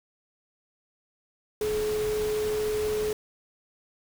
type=tone in noise; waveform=sine; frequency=426.2 Hz; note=G#4; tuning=45 cents sharp; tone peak=-25 dBFS; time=1.61-3.13 s; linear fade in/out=2 ms; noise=pink; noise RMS=-37 dBFS; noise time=1.61-3.13 s; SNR=+9 dB; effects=none